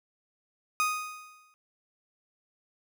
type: tone with exponential decay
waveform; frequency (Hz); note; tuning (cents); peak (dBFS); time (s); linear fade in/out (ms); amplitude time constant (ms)
30% pulse; 1244.5; D#6; 0; -20; 0.8-1.54; 0; 160
effects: none